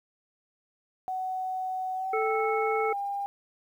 sine tone with pitch glide, 748 to 801.7 Hz, F#5 to G5, +19 to +39 cents, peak -29 dBFS, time 1.08-3.26 s, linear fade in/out 0 ms, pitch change +120 cents, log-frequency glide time 1.95-2.47 s
harmonic tone, 438.9 Hz, A4, 4 cents flat, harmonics 1 / 3 / 5, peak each -27 / -32 / -34 dBFS, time 2.13-2.93 s, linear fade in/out 5 ms
effects 10-bit

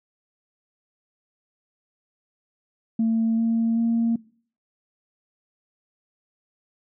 sine tone with pitch steps, 225.6 / 228.1 / 230.6 Hz, A3 / A#3 / A#3, +44 / -37 / -19 cents, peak -17 dBFS, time 2.99-4.16 s, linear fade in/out 5 ms, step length 390 ms, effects noise-tail reverb RT60 0.5 s tail -23 dB re dry + tanh soft clip ceiling -15 dBFS

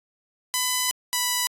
5% pulse tone pair in turn, 1003 / 987.5 Hz, B5 / B5, +26 / 0 cents, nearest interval unison, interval 26 cents, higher first, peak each -10 dBFS, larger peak neither, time 0.54-0.91 / 1.13-1.47 s, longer first, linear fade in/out 0 ms, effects AAC 48 kbps

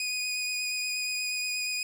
20% pulse tone with vibrato, 2481 Hz, D#7, 6 cents flat, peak -24 dBFS, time 0-1.83 s, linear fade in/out 2 ms, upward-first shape triangle, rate 8.4 Hz, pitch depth 15 cents each way, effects none

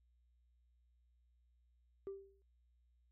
sine tone with exponential decay, 392 Hz, G4, in tune, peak -38 dBFS, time 2.07-2.42 s, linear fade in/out 0 ms, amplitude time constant 75 ms, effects tanh soft clip ceiling -40 dBFS + added 60 Hz sine -70 dBFS peak until 3.11 s

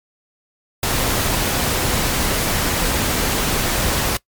pink noise, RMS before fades -19 dBFS, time 0.83-4.17 s, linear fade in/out 2 ms, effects noise-tail reverb RT60 0.1 s tail -22 dB re dry + MP3 96 kbps

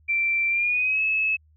sine tone with pitch glide, 2349 to 2591 Hz, D7 to E7, 0 to -30 cents, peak -20 dBFS, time 0.08-1.37 s, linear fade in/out 20 ms, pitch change +170 cents, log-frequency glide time 0.49-1.02 s, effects added 77 Hz sine -55 dBFS peak until 1.56 s

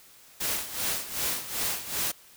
white noise with tremolo, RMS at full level -28 dBFS, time 0.4-2.12 s, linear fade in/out 10 ms, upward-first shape sine, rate 2.6 Hz, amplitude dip 75%, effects white hiss -54 dBFS RMS until 2.36 s

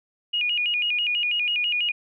sine tone with vibrato, 2654 Hz, E7, 11 cents sharp, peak -21 dBFS, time 0.33-1.92 s, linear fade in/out 10 ms, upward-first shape square, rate 6.1 Hz, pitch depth 140 cents each way, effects none

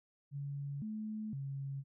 sine tone with pitch steps, 141.3 / 215.7 / 137.6 Hz, C#3 / A3 / C#3, +34 / -34 / -12 cents, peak -38 dBFS, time 0.31-1.84 s, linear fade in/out 50 ms, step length 510 ms, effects none

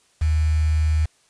sine tone with quantisation, 77.78 Hz, D#2, in tune, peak -16 dBFS, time 0.21-1.06 s, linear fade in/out 10 ms, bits 6, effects white hiss -60 dBFS RMS until 1.29 s + resampled to 22050 Hz

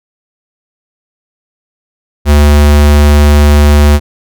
square tone, 73.42 Hz, D2, in tune, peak -3 dBFS, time 2.25-4 s, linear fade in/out 50 ms, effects none

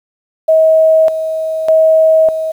sine tone with tremolo, 638 Hz, D#5, 43 cents sharp, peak -5 dBFS, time 0.48-2.52 s, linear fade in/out 10 ms, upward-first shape square, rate 0.83 Hz, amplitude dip 65%, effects 7-bit

